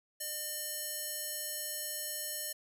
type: tone with band-pass filter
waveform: square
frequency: 604 Hz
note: D5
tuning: 48 cents sharp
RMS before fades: -39 dBFS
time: 0.2-2.53 s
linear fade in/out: 10 ms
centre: 11000 Hz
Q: 1.3
effects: none